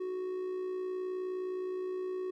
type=tone with amplitude modulation; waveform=triangle; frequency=370 Hz; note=F#4; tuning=in tune; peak=-30 dBFS; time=0-2.31 s; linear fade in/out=10 ms; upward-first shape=sine; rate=59.3 Hz; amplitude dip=40%; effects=none